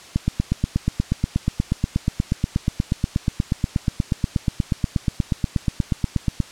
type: click train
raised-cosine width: 5 ms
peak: -6 dBFS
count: 53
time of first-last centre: 0.16-6.402 s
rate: 8.33 Hz
effects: white hiss -42 dBFS RMS until 6.51 s + low-pass 7000 Hz 12 dB/octave